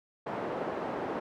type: band-pass noise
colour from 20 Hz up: pink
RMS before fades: -35 dBFS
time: 0.26-1.2 s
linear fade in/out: 10 ms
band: 330 to 930 Hz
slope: 12 dB/octave
effects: none

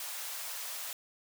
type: high-pass noise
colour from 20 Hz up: white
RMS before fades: -40 dBFS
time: 0-0.93 s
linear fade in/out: 2 ms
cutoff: 580 Hz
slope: 24 dB/octave
effects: none

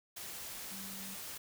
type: tone in noise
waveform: sine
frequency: 194.4 Hz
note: G3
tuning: 14 cents flat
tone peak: -49 dBFS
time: 0.71-1.15 s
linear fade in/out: 10 ms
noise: white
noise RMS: -45 dBFS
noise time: 0.16-1.38 s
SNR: -7 dB
effects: none

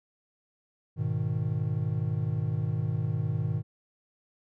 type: chord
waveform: triangle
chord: G# minor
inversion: none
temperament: equal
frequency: 103.83 / 123.47 / 155.56 Hz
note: G#2 / B2 / D#3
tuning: 0 / 0 / 0 cents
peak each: -29 dBFS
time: 0.96-3.63 s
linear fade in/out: 50 ms
effects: none

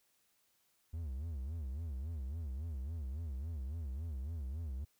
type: tone with vibrato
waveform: triangle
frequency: 73.42 Hz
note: D2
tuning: in tune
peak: -36 dBFS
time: 0.93-4.85 s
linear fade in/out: 10 ms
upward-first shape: sine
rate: 3.6 Hz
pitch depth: 250 cents each way
effects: white hiss -75 dBFS RMS until 4.99 s

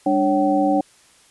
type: tone cluster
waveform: sine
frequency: 201 / 294.3 / 552 / 763 Hz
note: G3 / D4 / C#5 / G5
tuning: +44 / +4 / -7 / -47 cents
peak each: -26 / -18 / -22 / -20 dBFS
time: 0.06-0.81 s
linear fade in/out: 5 ms
effects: white hiss -53 dBFS RMS until 1.3 s + resampled to 24000 Hz

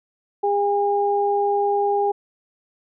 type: tone pair together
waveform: sine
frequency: 405.5 / 811 Hz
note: G#4 / G#5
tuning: -41 / -41 cents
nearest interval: octave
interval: 1200 cents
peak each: -20 dBFS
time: 0.43-2.12 s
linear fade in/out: 10 ms
effects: none

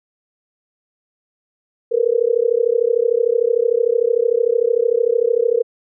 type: tone with amplitude modulation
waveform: sine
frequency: 470 Hz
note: A#4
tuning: 14 cents sharp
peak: -9 dBFS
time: 1.91-5.63 s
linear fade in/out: 20 ms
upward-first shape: sine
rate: 33.3 Hz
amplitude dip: 100%
effects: none

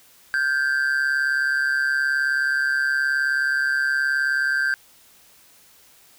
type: tone with amplitude modulation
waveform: triangle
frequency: 1568 Hz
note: G6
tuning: in tune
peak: -14 dBFS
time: 0.34-4.74 s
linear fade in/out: 0 ms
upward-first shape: sine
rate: 139 Hz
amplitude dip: 70%
effects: white hiss -53 dBFS RMS until 6.18 s

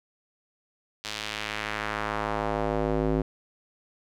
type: tone with band-pass filter sweep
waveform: square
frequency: 53.3 Hz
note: G#1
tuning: 46 cents sharp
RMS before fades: -29 dBFS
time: 1.04-3.22 s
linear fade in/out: 5 ms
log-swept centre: 4200 to 330 Hz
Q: 1.2
effects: none

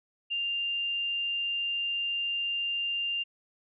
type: tone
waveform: sine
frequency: 2794 Hz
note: F7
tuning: in tune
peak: -28 dBFS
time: 0.3-3.24 s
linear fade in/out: 20 ms
effects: none

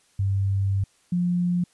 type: tone pair in turn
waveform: sine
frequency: 98 / 176.7 Hz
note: G2 / F3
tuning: 0 / +21 cents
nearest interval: minor seventh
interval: 1021 cents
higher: second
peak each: -20 dBFS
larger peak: neither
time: 0.19-0.84 / 1.12-1.64 s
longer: first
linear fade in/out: 5 ms
effects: white hiss -62 dBFS RMS until 1.73 s + resampled to 24000 Hz

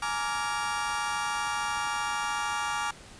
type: chord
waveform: 35% pulse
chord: Bb dominant seventh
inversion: third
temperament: just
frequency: 839.1 / 932.3 / 1165.4 / 1398.5 Hz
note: Ab5 / Bb5 / D6 / F6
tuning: +18 / 0 / -14 / +2 cents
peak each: -32 / -34 / -32 / -32 dBFS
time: 0.02-2.91 s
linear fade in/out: 5 ms
effects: pink hiss -49 dBFS RMS until 3.19 s + resampled to 22050 Hz

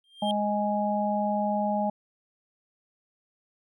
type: tone with exponential growth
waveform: triangle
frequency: 3190 Hz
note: G7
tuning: 30 cents sharp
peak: -26 dBFS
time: 0.04-0.31 s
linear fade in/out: 1 ms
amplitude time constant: 58 ms
type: harmonic tone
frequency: 207.7 Hz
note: G#3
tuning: in tune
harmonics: 1 / 3 / 4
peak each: -28 / -29 / -28 dBFS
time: 0.22-1.9 s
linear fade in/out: 5 ms
effects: none

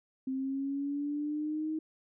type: linear sweep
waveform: sine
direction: up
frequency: 261.6 to 315.6 Hz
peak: -31 dBFS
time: 0.27-1.79 s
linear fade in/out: 5 ms
effects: none

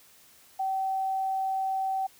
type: tone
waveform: sine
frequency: 768 Hz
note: G5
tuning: 36 cents flat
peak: -26 dBFS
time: 0.59-2.07 s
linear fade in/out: 10 ms
effects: white hiss -57 dBFS RMS until 2.19 s

